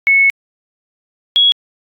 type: tone pair in turn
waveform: sine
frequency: 2201 / 3335 Hz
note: C#7 / G#7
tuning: -13 / +7 cents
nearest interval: perfect fifth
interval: 720 cents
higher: second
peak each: -7 dBFS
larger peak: neither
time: 0.07-0.3 / 1.36-1.52 s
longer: first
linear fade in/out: 0 ms
effects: AAC 48 kbps